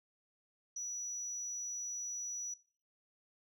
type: tone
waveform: sine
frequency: 5880 Hz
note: F#8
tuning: 12 cents flat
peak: -38 dBFS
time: 0.76-2.54 s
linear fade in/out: 5 ms
effects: noise-tail reverb RT60 0.4 s tail -18 dB re dry + tanh soft clip ceiling -34 dBFS